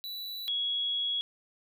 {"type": "tone pair in turn", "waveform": ["square", "sine"], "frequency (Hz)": [3951, 3337], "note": ["B7", "G#7"], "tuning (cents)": [0, 8], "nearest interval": "minor third", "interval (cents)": 292, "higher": "first", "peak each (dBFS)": [-37, -28], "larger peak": "second", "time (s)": [[0.04, 0.48], [0.48, 1.21]], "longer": "second", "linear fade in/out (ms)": 0, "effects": []}